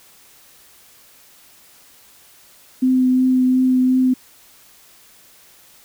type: tone with vibrato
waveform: sine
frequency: 256.2 Hz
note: C4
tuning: 36 cents flat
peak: -12 dBFS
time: 2.82-4.14 s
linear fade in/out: 10 ms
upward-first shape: triangle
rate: 2.8 Hz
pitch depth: 14 cents each way
effects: white hiss -49 dBFS RMS until 5.84 s